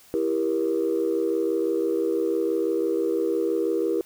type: chord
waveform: sine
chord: E diminished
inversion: none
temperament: just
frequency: 329.6 / 395.6 / 474.7 Hz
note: E4 / G4 / Bb4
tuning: 0 / +16 / +31 cents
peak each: -25 / -25 / -25 dBFS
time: 0.14-4.01 s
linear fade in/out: 0 ms
effects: tanh soft clip ceiling -14 dBFS + white hiss -53 dBFS RMS until 4.05 s